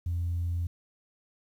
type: tone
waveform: sine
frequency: 86 Hz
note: F2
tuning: 26 cents flat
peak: -26 dBFS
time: 0.06-0.67 s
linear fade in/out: 5 ms
effects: tanh soft clip ceiling -24 dBFS + 10-bit